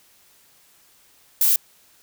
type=noise; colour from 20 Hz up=violet; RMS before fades=-17 dBFS; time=1.41-1.56 s; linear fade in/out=2 ms; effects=white hiss -56 dBFS RMS until 2.02 s